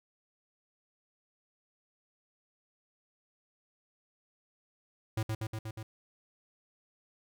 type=tone with echo; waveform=square; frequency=109.7 Hz; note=A2; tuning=5 cents flat; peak=-30 dBFS; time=5.17-5.23 s; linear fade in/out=5 ms; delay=120 ms; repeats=5; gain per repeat=-2 dB; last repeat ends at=5.83 s; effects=none